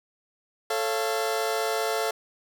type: chord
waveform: sawtooth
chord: A augmented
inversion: none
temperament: just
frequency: 440 / 550 / 687.5 Hz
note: A4 / C#5 / E#5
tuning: 0 / -14 / -27 cents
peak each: -24 / -28 / -25 dBFS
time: 0.7-2.11 s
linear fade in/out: 5 ms
effects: none